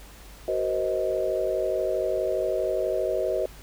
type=chord; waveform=sine; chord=C half-diminished seventh; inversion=second; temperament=just; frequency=376.7 / 470.9 / 523.3 / 627.9 Hz; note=Gb4 / Bb4 / C5 / Eb5; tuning=+31 / +18 / 0 / +16 cents; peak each=-29 / -31 / -29 / -27 dBFS; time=0.48-3.46 s; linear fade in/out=2 ms; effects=added 50 Hz sine -46 dBFS peak until 3.62 s + pink hiss -49 dBFS RMS until 3.62 s